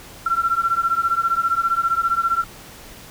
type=beating tone pair; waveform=sine; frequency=1351 / 1366 Hz; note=E6 / F6; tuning=+42 / -39 cents; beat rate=15 Hz; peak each=-20 dBFS; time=0.26-2.44 s; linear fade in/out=5 ms; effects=pink hiss -41 dBFS RMS until 3.1 s